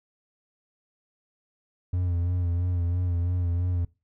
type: tone with vibrato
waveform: triangle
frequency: 88 Hz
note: F2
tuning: 14 cents sharp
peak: -21 dBFS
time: 1.93-3.85 s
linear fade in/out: 5 ms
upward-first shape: sine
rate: 3 Hz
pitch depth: 44 cents each way
effects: noise-tail reverb RT60 0.3 s tail -23 dB re dry